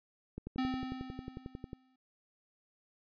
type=click train; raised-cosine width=3 ms; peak=-28 dBFS; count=16; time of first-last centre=0.38-1.731 s; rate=11.1 Hz
type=tone with exponential decay; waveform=square; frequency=258.8 Hz; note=C4; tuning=19 cents flat; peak=-31 dBFS; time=0.58-1.96 s; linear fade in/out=5 ms; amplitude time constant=300 ms
effects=resampled to 11025 Hz